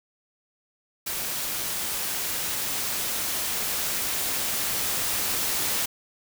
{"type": "noise with level ramp", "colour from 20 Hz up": "white", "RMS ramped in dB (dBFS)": [-30, -26], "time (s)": [1.06, 5.86], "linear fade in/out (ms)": 10, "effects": []}